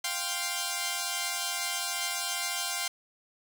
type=chord; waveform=5% pulse; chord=F suspended second; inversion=none; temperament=equal; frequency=698.5 / 784 / 1046.5 Hz; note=F5 / G5 / C6; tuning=0 / 0 / 0 cents; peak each=-23 dBFS; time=0.04-2.88 s; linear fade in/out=5 ms; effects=none